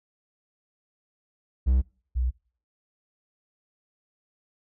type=tone pair in turn; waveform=triangle / sine; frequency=64 / 61.96 Hz; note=C2 / B1; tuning=-38 / +6 cents; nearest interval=minor second; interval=56 cents; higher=first; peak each=-16 / -22 dBFS; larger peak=first; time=1.66-1.82 / 2.15-2.31 s; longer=neither; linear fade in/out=20 ms; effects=noise-tail reverb RT60 0.5 s tail -26 dB re dry